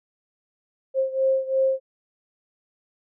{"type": "beating tone pair", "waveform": "sine", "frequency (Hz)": [530, 532.9], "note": ["C5", "C5"], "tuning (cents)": [22, 32], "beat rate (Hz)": 2.9, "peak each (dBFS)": [-21, -24], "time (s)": [0.94, 1.8], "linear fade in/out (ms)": 50, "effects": []}